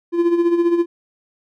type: tone with tremolo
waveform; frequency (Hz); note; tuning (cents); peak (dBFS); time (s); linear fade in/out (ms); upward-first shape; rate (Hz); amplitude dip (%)
triangle; 342.7; F4; -33; -9; 0.12-0.86; 50; sine; 15; 60
effects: none